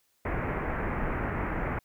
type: low-pass noise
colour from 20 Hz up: pink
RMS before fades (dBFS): -31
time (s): 0.25-1.79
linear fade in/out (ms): 5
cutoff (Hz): 2200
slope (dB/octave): 48
effects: white hiss -71 dBFS RMS until 1.84 s